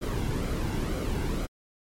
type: noise with flanger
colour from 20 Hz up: brown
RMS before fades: -29 dBFS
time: 0.01-1.47 s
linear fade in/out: 20 ms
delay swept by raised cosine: 1.1 to 1.66 ms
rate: 2.1 Hz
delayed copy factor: -0.5
effects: MP3 64 kbps

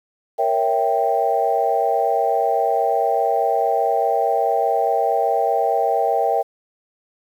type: chord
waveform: sine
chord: A# diminished seventh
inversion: none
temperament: equal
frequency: 466.2 / 554.4 / 659.3 / 784 Hz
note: A#4 / C#5 / E5 / G5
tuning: 0 / 0 / 0 / 0 cents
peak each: -22 / -24 / -21 / -19 dBFS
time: 0.38-6.43 s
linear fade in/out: 20 ms
effects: tanh soft clip ceiling -5 dBFS + 8-bit

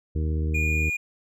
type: harmonic tone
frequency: 77.78 Hz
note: D#2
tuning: in tune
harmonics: 1 / 2 / 3 / 4 / 5 / 6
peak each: -23 / -32 / -39 / -36 / -40 / -40 dBFS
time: 0.15-0.9 s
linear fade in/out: 10 ms
type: tone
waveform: triangle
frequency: 2434 Hz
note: D#7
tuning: 39 cents flat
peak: -23 dBFS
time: 0.54-0.97 s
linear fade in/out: 10 ms
effects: none

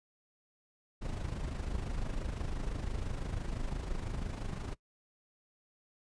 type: noise with amplitude modulation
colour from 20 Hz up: brown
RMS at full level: -34 dBFS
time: 1.01-4.75 s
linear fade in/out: 20 ms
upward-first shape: sine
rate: 25.9 Hz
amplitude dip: 60%
effects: noise-tail reverb RT60 0.1 s tail -21 dB re dry + resampled to 22050 Hz

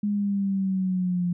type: linear sweep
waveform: sine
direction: down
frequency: 207.5 to 174.61 Hz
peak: -22 dBFS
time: 0.03-1.33 s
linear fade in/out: 5 ms
effects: none

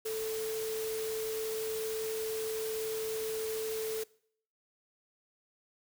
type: tone in noise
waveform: sine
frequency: 440 Hz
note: A4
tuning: in tune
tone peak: -33 dBFS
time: 0.05-4.04 s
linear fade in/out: 10 ms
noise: white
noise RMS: -42 dBFS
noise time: 0.05-4.04 s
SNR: +6 dB
effects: noise-tail reverb RT60 0.6 s tail -22 dB re dry

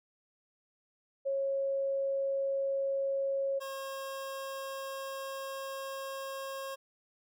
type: tone pair in turn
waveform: sine / 25% pulse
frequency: 547 / 540.7 Hz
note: C#5 / C#5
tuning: -23 / -43 cents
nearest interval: unison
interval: 20 cents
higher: first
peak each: -29 / -34 dBFS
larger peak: first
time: 1.25-3.6 / 3.6-6.76 s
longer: second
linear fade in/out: 20 ms
effects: none

